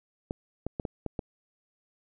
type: clicks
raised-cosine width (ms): 2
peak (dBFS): -18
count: 6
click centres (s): 0.309 / 0.666 / 0.798 / 0.852 / 1.063 / 1.192
effects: none